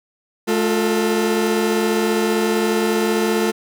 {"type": "tone cluster", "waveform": "40% pulse", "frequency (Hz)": [215.4, 354.8, 445.9], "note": ["A3", "F4", "A4"], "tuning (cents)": [-37, 27, 23], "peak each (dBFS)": -20, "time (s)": [0.47, 3.52], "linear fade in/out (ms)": 20, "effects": []}